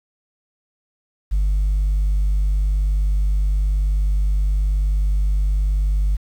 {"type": "tone", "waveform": "sine", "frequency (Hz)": 49.49, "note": "G1", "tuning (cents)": 17, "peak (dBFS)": -13, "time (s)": [1.31, 6.17], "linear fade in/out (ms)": 20, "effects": ["tanh soft clip ceiling -14 dBFS", "8-bit"]}